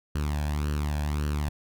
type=tone with flanger; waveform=sawtooth; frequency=74 Hz; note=D2; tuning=14 cents sharp; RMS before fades=-28 dBFS; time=0.15-1.49 s; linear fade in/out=5 ms; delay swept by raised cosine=0.68 to 1.22 ms; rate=1.8 Hz; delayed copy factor=+0.7; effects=none